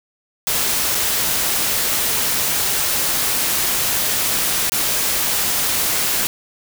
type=noise with dropouts; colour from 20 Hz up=white; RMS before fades=-19 dBFS; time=0.47-6.27 s; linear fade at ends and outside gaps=0 ms; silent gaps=0.947-0.951 / 4.696-4.72 s; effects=none